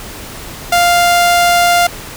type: tone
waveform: sawtooth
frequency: 698.5 Hz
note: F5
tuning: in tune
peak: -4 dBFS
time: 0.72-1.87 s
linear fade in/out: 5 ms
effects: pink hiss -29 dBFS RMS until 2.16 s